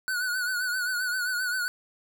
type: tone with vibrato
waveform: square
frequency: 1480 Hz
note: F#6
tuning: in tune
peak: -27 dBFS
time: 0.08-1.68 s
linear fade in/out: 0 ms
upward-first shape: triangle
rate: 7.6 Hz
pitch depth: 72 cents each way
effects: none